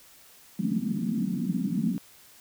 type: band-pass noise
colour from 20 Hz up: pink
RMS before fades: -28 dBFS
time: 0.59-1.98 s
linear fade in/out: 0 ms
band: 170 to 260 Hz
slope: 48 dB/octave
effects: white hiss -54 dBFS RMS until 2.4 s